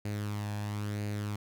sawtooth tone with flanger, 103.83 Hz, G#2, in tune, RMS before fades -35 dBFS, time 0.05-1.36 s, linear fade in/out 5 ms, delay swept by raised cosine 0.44 to 1.2 ms, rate 1 Hz, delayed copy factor +0.5, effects none

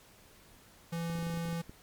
square tone, 167.8 Hz, E3, 31 cents sharp, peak -34 dBFS, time 0.92-1.62 s, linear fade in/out 10 ms
clicks, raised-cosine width 3 ms, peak -33 dBFS, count 12, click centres 1.099 / 1.154 / 1.188 / 1.227 / 1.268 / 1.3 / 1.34 / 1.374 / 1.455 / 1.486 / 1.529 / 1.695 s
effects pink hiss -59 dBFS RMS until 1.82 s + MP3 96 kbps

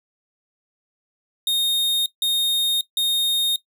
45% pulse tone bursts, 3700 Hz, A#7, 14 cents flat, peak -18 dBFS, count 3, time 1.47-3.56 s, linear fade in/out 2 ms, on 590 ms, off 160 ms, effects noise-tail reverb RT60 0.1 s tail -19 dB re dry

